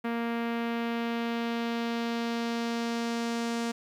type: tone with low-pass filter sweep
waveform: sawtooth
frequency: 233.1 Hz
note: A#3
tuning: in tune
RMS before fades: -31 dBFS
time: 0.04-3.72 s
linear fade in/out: 10 ms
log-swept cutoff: 2200 to 7300 Hz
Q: 1.2
effects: 10-bit